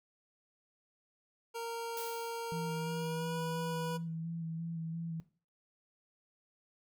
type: tone with pitch glide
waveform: 25% pulse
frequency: 463.1 to 488.7 Hz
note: A#4 to B4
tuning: -11 to -18 cents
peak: -34 dBFS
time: 1.54-3.98 s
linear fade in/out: 20 ms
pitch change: +93 cents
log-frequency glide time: 2.63-3.39 s
type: noise with exponential decay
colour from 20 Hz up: blue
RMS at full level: -42 dBFS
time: 1.97-2.71 s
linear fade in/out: 1 ms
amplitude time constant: 160 ms
type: tone with vibrato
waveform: sine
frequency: 164.81 Hz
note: E3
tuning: in tune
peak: -37 dBFS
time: 2.52-5.2 s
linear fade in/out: 0 ms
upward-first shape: square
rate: 2.9 Hz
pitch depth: 20 cents each way
effects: noise-tail reverb RT60 0.4 s tail -17 dB re dry